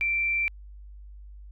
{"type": "tone with frequency modulation", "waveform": "sine", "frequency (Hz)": 2349, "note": "D7", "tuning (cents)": 0, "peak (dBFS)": -23, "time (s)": [0.01, 0.48], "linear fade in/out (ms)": 0, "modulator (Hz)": 91.2, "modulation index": 0.22, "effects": ["added 50 Hz sine -42 dBFS peak until 1.51 s"]}